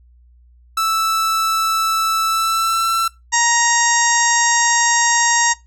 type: tone with pitch glide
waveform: 45% pulse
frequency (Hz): 1318.5 to 1340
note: E6 to E6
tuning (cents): 0 to +28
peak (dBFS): -15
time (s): 0.77-3.08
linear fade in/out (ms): 5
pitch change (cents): +28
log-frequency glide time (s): 2.27-2.87
type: harmonic tone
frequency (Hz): 938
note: A#5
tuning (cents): +11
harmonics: 1 / 2 / 3 / 4 / 5 / 6 / 7 / 8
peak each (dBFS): -17 / -19 / -28 / -28 / -31 / -22 / -20 / -21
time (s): 3.32-5.54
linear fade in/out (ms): 20
effects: noise-tail reverb RT60 0.2 s tail -20 dB re dry + added 60 Hz sine -46 dBFS peak until 5.66 s